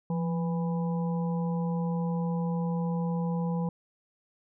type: harmonic tone with a mistuned harmonic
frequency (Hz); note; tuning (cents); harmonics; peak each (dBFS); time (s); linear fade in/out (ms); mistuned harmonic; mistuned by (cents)
164.81; E3; 0; 1 / 3 / 5 / 6; -27 / -37 / -41 / -43; 0.1-3.69; 2; 1; +72
effects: none